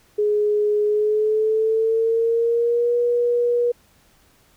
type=tone with pitch glide; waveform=sine; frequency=418.4 to 480.6 Hz; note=G#4 to B4; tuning=+13 to -47 cents; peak=-16 dBFS; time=0.18-3.72 s; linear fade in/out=10 ms; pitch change=+240 cents; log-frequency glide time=0.85-2.96 s; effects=pink hiss -57 dBFS RMS until 4.56 s